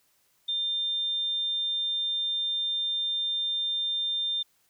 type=tone; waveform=sine; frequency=3600 Hz; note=A7; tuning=39 cents sharp; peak=-26 dBFS; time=0.48-4.43 s; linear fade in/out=10 ms; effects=white hiss -68 dBFS RMS until 4.69 s